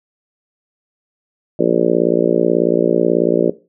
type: harmonic tone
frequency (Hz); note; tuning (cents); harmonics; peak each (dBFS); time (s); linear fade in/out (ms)
58.27; A#1; 0; 3 / 4 / 5 / 6 / 7 / 8 / 9 / 10; -22 / -21 / -21 / -17 / -19 / -19 / -22 / -21; 1.59-3.5; 5
effects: noise-tail reverb RT60 0.3 s tail -18 dB re dry